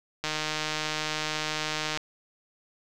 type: click train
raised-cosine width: 0.2 ms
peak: -12 dBFS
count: 268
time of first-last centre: 0.24-1.974 s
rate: 154 Hz
effects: 9-bit